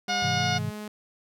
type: harmonic tone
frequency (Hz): 721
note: F#5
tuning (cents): -45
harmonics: 1 / 2 / 3 / 4 / 5 / 6 / 7 / 8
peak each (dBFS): -28 / -31 / -33 / -34 / -35 / -36 / -36 / -37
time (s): 0.08-0.59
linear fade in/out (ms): 20
type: tone with pitch glide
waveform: sawtooth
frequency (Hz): 200.2 to 211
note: G3 to G#3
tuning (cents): +37 to +28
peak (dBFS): -31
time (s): 0.08-0.88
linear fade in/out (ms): 2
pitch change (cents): +91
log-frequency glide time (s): 0.36-0.44
type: chord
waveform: sine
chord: Ab augmented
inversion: none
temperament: just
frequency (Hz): 103.83 / 129.78 / 162.23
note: Ab2 / C3 / E3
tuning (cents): 0 / -14 / -27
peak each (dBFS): -32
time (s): 0.22-0.71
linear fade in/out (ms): 10
effects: none